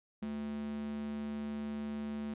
square tone with high-pass filter, 72.8 Hz, D2, 15 cents flat, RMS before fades -39 dBFS, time 0.22-2.34 s, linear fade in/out 5 ms, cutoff 190 Hz, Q 9.3, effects resampled to 8000 Hz

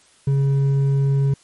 sine tone with hard clipping, 138.1 Hz, C#3, 6 cents flat, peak -16 dBFS, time 0.27-1.34 s, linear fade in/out 5 ms, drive 4 dB, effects white hiss -54 dBFS RMS until 1.43 s + MP3 48 kbps

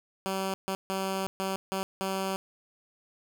10% pulse tone bursts at uneven times, 191.9 Hz, G3, 37 cents flat, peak -21 dBFS, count 6, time 0.26-0.54 / 0.68-0.75 / 0.9-1.27 / 1.4-1.56 / 1.72-1.83 / 2.01-2.36 s, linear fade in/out 0 ms, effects none

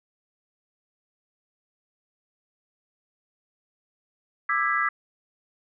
sine chord, E dominant seventh, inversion third, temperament just, 1186.7 / 1318.5 / 1648.1 / 1977.8 Hz, D6 / E6 / G#6 / B6, +18 / 0 / -14 / +2 cents, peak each -27 dBFS, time 4.49-4.89 s, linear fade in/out 5 ms, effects none

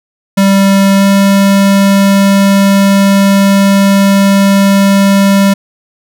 square tone with pitch glide, 196 to 197.25 Hz, G3 to G3, 0 to +11 cents, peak -5 dBFS, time 0.37-5.54 s, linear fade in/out 10 ms, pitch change +11 cents, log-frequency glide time 0.97-1.03 s, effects none

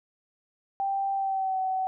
sine tone with pitch glide, 785 to 755.6 Hz, G5 to F#5, +2 to +36 cents, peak -25 dBFS, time 0.8-1.87 s, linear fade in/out 0 ms, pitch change -66 cents, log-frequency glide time 1.14-1.59 s, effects none

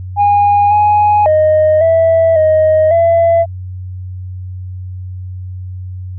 sine tone with pitch steps, 818 / 835 / 619 / 656 / 625 / 671 Hz, G#5 / G#5 / D#5 / E5 / D#5 / E5, -26 / +9 / -9 / -9 / +8 / +31 cents, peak -5 dBFS, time 0.16-3.46 s, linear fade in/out 50 ms, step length 550 ms, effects tanh soft clip ceiling -4 dBFS + added 92 Hz sine -22 dBFS peak until 6.18 s

